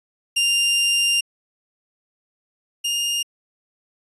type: tone pair in turn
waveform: sawtooth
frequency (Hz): 2794 / 2825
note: F7 / F7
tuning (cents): 0 / +19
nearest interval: unison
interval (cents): 19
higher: second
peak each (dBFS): -13 / -17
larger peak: first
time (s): 0.36-1.21 / 2.84-3.23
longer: first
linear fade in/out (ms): 10
effects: resampled to 24000 Hz